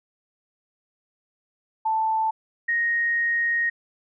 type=tone pair in turn; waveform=sine; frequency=882 / 1868.9 Hz; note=A5 / A#6; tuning=+4 / +4 cents; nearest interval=octave + minor second; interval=1300 cents; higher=second; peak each=-20 dBFS; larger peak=neither; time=1.85-2.31 / 2.68-3.7 s; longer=second; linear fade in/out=10 ms; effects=none

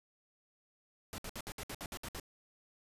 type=noise bursts; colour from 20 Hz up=pink; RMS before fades=-43 dBFS; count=10; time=1.13-2.198 s; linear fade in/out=0 ms; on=51 ms; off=62 ms; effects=resampled to 32000 Hz

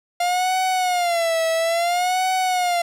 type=tone with vibrato; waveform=45% pulse; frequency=698.5 Hz; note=F5; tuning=in tune; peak=-18 dBFS; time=0.2-2.82 s; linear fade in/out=5 ms; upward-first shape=sine; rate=0.59 Hz; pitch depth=120 cents each way; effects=low-pass 12000 Hz 12 dB/octave + 10-bit

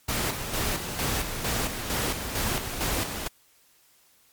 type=noise with tremolo; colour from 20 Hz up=pink; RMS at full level=-27 dBFS; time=0.08-3.28 s; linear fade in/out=10 ms; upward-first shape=square; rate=2.2 Hz; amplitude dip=50%; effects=white hiss -61 dBFS RMS until 4.32 s + MP3 96 kbps

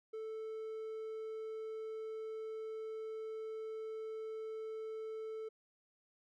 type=tone; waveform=triangle; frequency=440 Hz; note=A4; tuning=in tune; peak=-39 dBFS; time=0.13-5.49 s; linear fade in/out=10 ms; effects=none

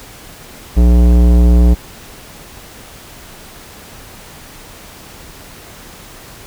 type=tone with tanh clipping; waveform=sine; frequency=59.7 Hz; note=A#1; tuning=42 cents sharp; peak=-7 dBFS; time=0.76-1.75 s; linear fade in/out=20 ms; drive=17 dB; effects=pink hiss -36 dBFS RMS until 6.46 s

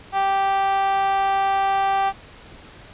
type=tone with high-pass filter; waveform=sawtooth; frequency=390.9 Hz; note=G4; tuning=5 cents flat; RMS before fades=-20 dBFS; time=0.12-2.13 s; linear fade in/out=50 ms; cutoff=850 Hz; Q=5.9; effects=pink hiss -44 dBFS RMS until 2.93 s + resampled to 8000 Hz

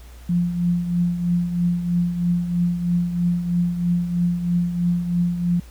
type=tone with tremolo; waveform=sine; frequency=174.6 Hz; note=F3; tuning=in tune; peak=-15 dBFS; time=0.29-5.6 s; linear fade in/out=5 ms; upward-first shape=triangle; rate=3.1 Hz; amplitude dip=65%; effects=added 60 Hz sine -39 dBFS peak until 5.7 s + pink hiss -50 dBFS RMS until 5.7 s

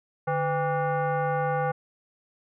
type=tone with frequency modulation; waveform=sine; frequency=149.1 Hz; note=D3; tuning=27 cents sharp; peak=-23 dBFS; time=0.27-1.72 s; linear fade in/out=10 ms; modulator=653 Hz; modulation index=1.6; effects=none

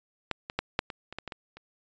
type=clicks; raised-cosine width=0.3 ms; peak=-12 / -19 / -11 / -8 / -21 / -25 / -19 / -21 / -22 / -30 dBFS; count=10; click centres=0.313 / 0.499 / 0.59 / 0.791 / 0.902 / 1.126 / 1.186 / 1.277 / 1.322 / 1.57 s; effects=resampled to 16000 Hz

